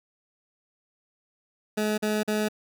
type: tone bursts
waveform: 20% pulse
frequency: 212.8 Hz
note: G#3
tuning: 42 cents sharp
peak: -19 dBFS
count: 3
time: 1.77-2.486 s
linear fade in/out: 10 ms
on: 210 ms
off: 43 ms
effects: none